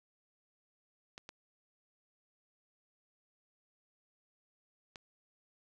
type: clicks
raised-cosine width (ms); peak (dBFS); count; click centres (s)
0.2; -29; 3; 1.179 / 1.291 / 4.958
effects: none